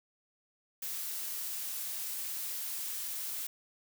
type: noise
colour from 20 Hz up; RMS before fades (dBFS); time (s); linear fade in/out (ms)
blue; -38; 0.82-3.47; 5
effects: none